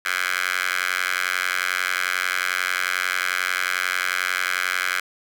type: tone with high-pass filter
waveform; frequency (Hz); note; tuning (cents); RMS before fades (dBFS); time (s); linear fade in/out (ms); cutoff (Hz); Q
10% pulse; 91.2; F#2; -24; -24; 0.05-5; 5; 1700; 4.4
effects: none